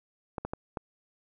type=clicks; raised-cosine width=1 ms; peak=-19 dBFS; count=4; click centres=0.382 / 0.45 / 0.535 / 0.772 s; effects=none